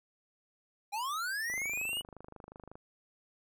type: linear sweep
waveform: square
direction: up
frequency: 787 to 2960 Hz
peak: -34 dBFS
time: 0.92-2.02 s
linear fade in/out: 20 ms
type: click train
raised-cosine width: 1 ms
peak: -34 dBFS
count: 33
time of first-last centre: 1.5-2.755 s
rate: 25.5 Hz
effects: none